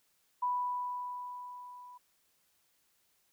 sine tone with level ramp, 987.8 Hz, B5, in tune, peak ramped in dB -28 to -49 dBFS, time 0.42-1.98 s, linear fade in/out 10 ms, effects white hiss -73 dBFS RMS until 3.32 s

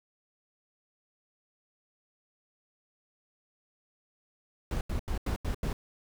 brown noise bursts, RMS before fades -31 dBFS, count 6, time 4.71-5.73 s, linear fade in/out 2 ms, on 100 ms, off 84 ms, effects none

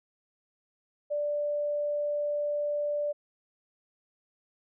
sine tone, 587.3 Hz, D5, in tune, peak -27 dBFS, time 1.1-3.13 s, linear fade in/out 20 ms, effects none

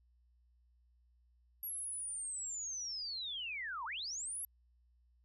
sine linear two-way sweep, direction down then up, 11560 to 880 to 11560 Hz, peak -39 dBFS, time 1.63-4.45 s, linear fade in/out 2 ms, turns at 3.85 s, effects added 60 Hz sine -67 dBFS peak until 5.24 s

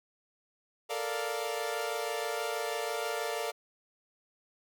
sawtooth chord, Bb major seventh, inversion third, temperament equal, 440 / 466.2 / 587.3 / 698.5 Hz, A4 / Bb4 / D5 / F5, 0 / 0 / 0 / 0 cents, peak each -34 dBFS, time 0.89-3.52 s, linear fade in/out 20 ms, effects none

